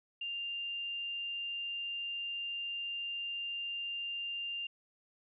sine tone, 2794 Hz, F7, in tune, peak -36 dBFS, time 0.21-4.67 s, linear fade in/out 5 ms, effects none

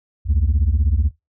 sine beating tone pair, 65.41 / 81.41 Hz, C2 / E2, 0 / -21 cents, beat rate 16 Hz, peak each -15 dBFS, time 0.25-1.11 s, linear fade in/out 50 ms, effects noise-tail reverb RT60 0.2 s tail -21 dB re dry + tanh soft clip ceiling -11 dBFS

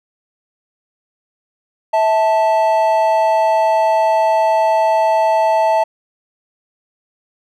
triangle tone pair together, 650.6 / 880 Hz, E5 / A5, -23 / 0 cents, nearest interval perfect fourth, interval 523 cents, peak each -12 dBFS, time 1.93-5.84 s, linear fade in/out 10 ms, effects none

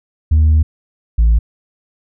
sine tone pair in turn, 77.78 / 55.95 Hz, D#2 / A1, 0 / +30 cents, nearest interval tritone, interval 570 cents, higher first, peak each -5 dBFS, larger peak neither, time 0.31-0.63 / 1.18-1.39 s, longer first, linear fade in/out 10 ms, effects tanh soft clip ceiling -6 dBFS

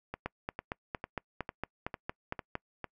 two click trains, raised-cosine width 0.5 ms, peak -22 / -19 dBFS, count 7 / 11, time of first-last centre 0.14-2.843 / 0.26-2.554 s, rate 2.22 / 4.36 Hz, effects noise-tail reverb RT60 0.1 s tail -26 dB re dry

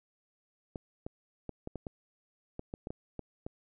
clicks, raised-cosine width 2 ms, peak -25 dBFS, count 12, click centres 0.758 / 1.065 / 1.493 / 1.674 / 1.757 / 1.868 / 2.594 / 2.739 / 2.871 / 2.905 / 3.193 / 3.465 s, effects none

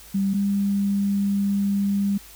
sine tone pair in turn, 196 / 199.89 Hz, G3 / G3, 0 / +34 cents, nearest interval unison, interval 34 cents, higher second, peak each -19 dBFS, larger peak neither, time 0.14-0.34 / 0.34-2.18 s, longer second, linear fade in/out 10 ms, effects added 50 Hz sine -50 dBFS peak until 2.35 s + white hiss -46 dBFS RMS until 2.35 s

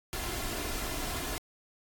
pink noise with comb filter, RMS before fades -35 dBFS, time 0.13-1.38 s, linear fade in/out 0 ms, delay 2.9 ms, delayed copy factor +0.5, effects AAC 64 kbps

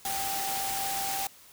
sine tone in noise, 784 Hz, G5, in tune, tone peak -33 dBFS, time 0.05-1.27 s, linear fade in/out 2 ms, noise white, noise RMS -33 dBFS, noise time 0.05-1.27 s, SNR -3 dB, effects white hiss -54 dBFS RMS until 1.52 s

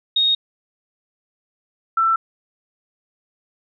sine tone pair in turn, 3729 / 1335.6 Hz, A#7 / E6, 0 / +22 cents, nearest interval octave + tritone, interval 1778 cents, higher first, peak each -14 dBFS, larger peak neither, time 0.16-0.35 / 1.97-2.16 s, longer neither, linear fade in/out 5 ms, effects none

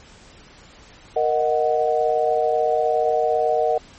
sine chord, D# minor, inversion second, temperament equal, 466.2 / 622.3 / 740 Hz, A#4 / D#5 / F#5, 0 / 0 / 0 cents, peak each -21 dBFS, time 1.16-3.78 s, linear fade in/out 5 ms, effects pink hiss -47 dBFS RMS until 3.98 s + MP3 32 kbps

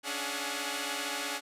5% pulse tone cluster, 278.7 / 294.1 / 420.3 / 670 / 729 Hz, C#4 / D4 / G#4 / E5 / F#5, +9 / +3 / +21 / +28 / -26 cents, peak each -27 / -28 / -28 / -34 / -27 dBFS, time 0.03-1.41 s, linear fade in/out 50 ms, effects resampled to 32000 Hz

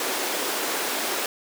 pink high-pass noise, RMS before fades -27 dBFS, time 0-1.26 s, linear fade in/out 2 ms, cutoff 310 Hz, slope 24 dB/octave, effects none

